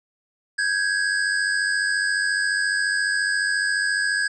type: tone pair together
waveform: square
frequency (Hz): 1568 / 1662.4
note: G6 / G#6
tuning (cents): 0 / +1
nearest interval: minor second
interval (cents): 101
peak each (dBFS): -27 / -22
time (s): 0.58-4.28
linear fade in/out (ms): 10
effects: resampled to 22050 Hz